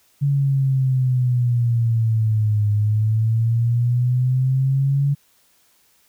sine exponential two-way sweep, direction down then up, 142.5 to 103.83 to 142.5 Hz, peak -15 dBFS, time 0.21-5.15 s, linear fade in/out 20 ms, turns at 2.7 s, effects white hiss -59 dBFS RMS until 6.08 s

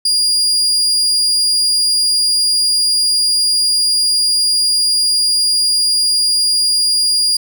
35% pulse tone, 4839 Hz, D#8, 49 cents flat, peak -10 dBFS, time 0.05-7.37 s, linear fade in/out 5 ms, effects none

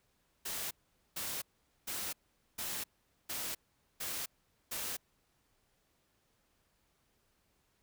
white noise bursts, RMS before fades -39 dBFS, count 7, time 0.45-4.97 s, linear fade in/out 10 ms, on 260 ms, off 450 ms, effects pink hiss -75 dBFS RMS until 7.82 s

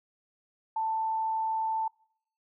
sine tone, 886 Hz, A5, 12 cents sharp, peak -27 dBFS, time 0.76-1.88 s, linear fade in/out 5 ms, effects noise-tail reverb RT60 0.7 s tail -26 dB re dry

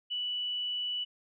sine tone, 2960 Hz, F#7, in tune, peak -31 dBFS, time 0.1-1.05 s, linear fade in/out 20 ms, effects none

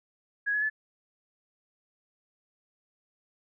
sine tone with pitch steps, 1661.2 / 1696.1 / 1731.7 Hz, G#6 / G#6 / A6, 0 / +36 / -28 cents, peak -25 dBFS, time 0.46-0.7 s, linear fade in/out 20 ms, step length 80 ms, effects none

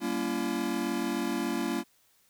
square chord, G diminished seventh, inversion none, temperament just, 196 / 235.2 / 282.2 / 338.7 Hz, G3 / Bb3 / Db4 / Fb4, 0 / +16 / +31 / +47 cents, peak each -38 / -34 / -35 / -34 dBFS, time 0-1.84 s, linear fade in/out 50 ms, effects white hiss -66 dBFS RMS until 2.29 s

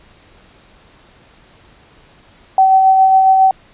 sine tone with tremolo, 764 Hz, G5, 45 cents flat, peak -5 dBFS, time 2.58-3.51 s, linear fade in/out 2 ms, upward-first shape sine, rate 7.3 Hz, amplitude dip 30%, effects pink hiss -47 dBFS RMS until 3.73 s + resampled to 8000 Hz

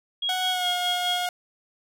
sine tone with tremolo, 3297 Hz, G#7, 13 cents flat, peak -23 dBFS, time 0.22-1.26 s, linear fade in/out 5 ms, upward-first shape sine, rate 4.8 Hz, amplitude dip 65%
sawtooth tone with pitch glide, 740 to 716.9 Hz, F#5 to F5, 0 to +45 cents, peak -22 dBFS, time 0.29-1.29 s, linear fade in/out 2 ms, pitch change -55 cents, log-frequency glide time 0.5-0.67 s
effects none

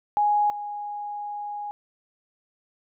sine tone pair in turn, 830.6 / 826.5 Hz, G#5 / G#5, 0 / -9 cents, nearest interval unison, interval 9 cents, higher first, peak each -18 / -30 dBFS, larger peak first, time 0.17-0.5 / 0.5-1.71 s, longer second, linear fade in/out 0 ms, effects none

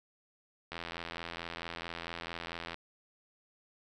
click train, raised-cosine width 0.3 ms, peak -23 dBFS, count 172, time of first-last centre 0.72-2.744 s, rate 84.5 Hz, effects none

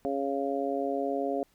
harmonic tone, 138.59 Hz, C#3, in tune, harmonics 2 / 3 / 4 / 5, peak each -33 / -33 / -33 / -33 dBFS, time 0.05-1.43 s, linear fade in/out 0 ms, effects pink hiss -67 dBFS RMS until 1.54 s

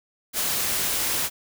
white noise, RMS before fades -25 dBFS, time 0.33-1.3 s, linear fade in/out 50 ms, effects none

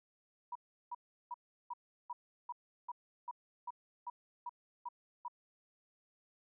sine tone bursts, 968 Hz, B5, 35 cents flat, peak -39 dBFS, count 13, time 0.52-5.282 s, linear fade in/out 5 ms, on 34 ms, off 360 ms, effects none

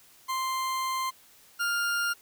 40% pulse tone pair in turn, 1046.5 / 1404.6 Hz, C6 / F6, 0 / +10 cents, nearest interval perfect fourth, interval 510 cents, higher second, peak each -27 / -25 dBFS, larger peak second, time 0.28-1.11 / 1.59-2.14 s, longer first, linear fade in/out 20 ms, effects white hiss -57 dBFS RMS until 2.21 s

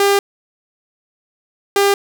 sawtooth tone pair in turn, 400 / 400 Hz, G4 / G4, +35 / +35 cents, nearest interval unison, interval 0 cents, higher neither, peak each -7 dBFS, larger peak neither, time 0-0.19 / 1.76-1.94 s, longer first, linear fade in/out 2 ms, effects none

